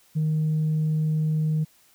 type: tone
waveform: sine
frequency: 155.5 Hz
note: D#3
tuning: 1 cent flat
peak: -19 dBFS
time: 0.15-1.65 s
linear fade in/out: 20 ms
effects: tanh soft clip ceiling -18 dBFS + white hiss -59 dBFS RMS until 1.94 s